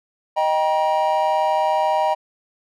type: chord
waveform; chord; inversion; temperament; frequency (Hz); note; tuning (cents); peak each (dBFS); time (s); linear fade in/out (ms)
triangle; Eb major; none; equal with one note detuned; 622.3 / 784 / 952.5; Eb5 / G5 / Bb5; 0 / 0 / +37; -19; 0.36-2.15; 20
effects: none